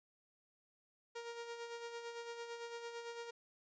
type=tone with tremolo; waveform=sawtooth; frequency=468.6 Hz; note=A#4; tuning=9 cents sharp; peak=-39 dBFS; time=1.15-3.31 s; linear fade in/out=10 ms; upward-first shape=sine; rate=8.9 Hz; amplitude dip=50%; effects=resampled to 16000 Hz